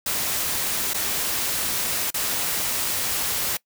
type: noise with dropouts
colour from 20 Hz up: white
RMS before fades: -25 dBFS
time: 0.06-3.57 s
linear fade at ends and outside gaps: 5 ms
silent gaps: 0.935-0.943 / 2.105-2.142 s
effects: noise-tail reverb RT60 0.1 s tail -22 dB re dry